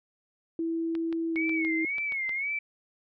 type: tone with pitch glide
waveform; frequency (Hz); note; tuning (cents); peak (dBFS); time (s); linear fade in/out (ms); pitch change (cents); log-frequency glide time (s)
sine; 329.6 to 322.1; E4 to E4; 0 to -40; -27; 0.59-1.85; 2; -40; 1.3-1.41
type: clicks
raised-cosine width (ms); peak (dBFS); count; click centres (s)
0.3; -26; 8; 0.952 / 1.127 / 1.359 / 1.494 / 1.649 / 1.983 / 2.122 / 2.293
type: tone with vibrato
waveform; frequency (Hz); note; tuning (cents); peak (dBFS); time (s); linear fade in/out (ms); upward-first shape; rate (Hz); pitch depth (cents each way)
sine; 2198; C#7; -15; -28; 1.36-2.59; 5; sine; 1.9; 100
effects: none